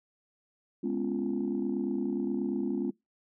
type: chord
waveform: sine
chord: C# dominant seventh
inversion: second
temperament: just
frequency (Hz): 207.9 / 249.5 / 277.2 / 346.5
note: G#3 / B3 / C#4 / E#4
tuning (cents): +2 / +18 / 0 / -14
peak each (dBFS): -33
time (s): 0.83-2.91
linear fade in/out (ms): 10
effects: noise-tail reverb RT60 0.2 s tail -24 dB re dry + tanh soft clip ceiling -21 dBFS